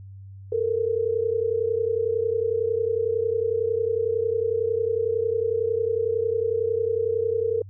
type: tone pair together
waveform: sine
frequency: 440 / 471 Hz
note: A4 / A#4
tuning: 0 / +18 cents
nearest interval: minor second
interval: 118 cents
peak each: -24 dBFS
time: 0.52-7.62 s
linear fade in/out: 5 ms
effects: added 97 Hz sine -39 dBFS peak until 7.69 s